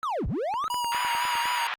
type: linear two-way sweep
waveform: triangle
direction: down then up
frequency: 1336 to 31.89 to 1336 Hz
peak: -24 dBFS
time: 0.03-0.68 s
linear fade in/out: 0 ms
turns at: 0.27 s
type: click train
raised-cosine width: 0.5 ms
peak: -22 dBFS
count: 10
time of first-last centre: 0.54-1.456 s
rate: 9.83 Hz
type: tone with vibrato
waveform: square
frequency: 960 Hz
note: B5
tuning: 49 cents flat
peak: -27 dBFS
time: 0.7-1.67 s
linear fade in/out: 2 ms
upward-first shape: sine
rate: 4 Hz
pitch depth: 40 cents each way
type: band-pass noise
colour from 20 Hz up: pink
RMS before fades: -31 dBFS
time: 0.92-1.74 s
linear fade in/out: 0 ms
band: 1000 to 3000 Hz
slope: 24 dB/octave
effects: Opus 48 kbps